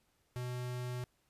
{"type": "tone", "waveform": "square", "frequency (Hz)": 124.2, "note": "B2", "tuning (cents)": 10, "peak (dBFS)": -38, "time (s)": [0.36, 1.04], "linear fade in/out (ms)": 0, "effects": ["pink hiss -75 dBFS RMS until 1.29 s", "resampled to 32000 Hz"]}